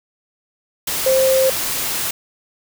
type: tone in noise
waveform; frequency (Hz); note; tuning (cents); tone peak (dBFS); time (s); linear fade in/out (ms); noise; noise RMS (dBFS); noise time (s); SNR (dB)
sine; 527; C5; +12; -12; 1.06-1.5; 5; white; -22; 0.87-2.11; +7
effects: none